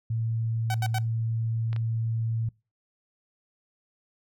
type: tone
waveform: sine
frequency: 113.5 Hz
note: A#2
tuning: 46 cents flat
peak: -25 dBFS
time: 0.1-2.49 s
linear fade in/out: 5 ms
type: tone bursts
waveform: sawtooth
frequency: 758 Hz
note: F#5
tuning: 42 cents sharp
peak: -25 dBFS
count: 3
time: 0.7-0.985 s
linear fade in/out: 2 ms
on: 43 ms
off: 78 ms
type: clicks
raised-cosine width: 0.3 ms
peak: -25 dBFS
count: 2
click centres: 1.73 / 1.763 s
effects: noise-tail reverb RT60 0.3 s tail -25 dB re dry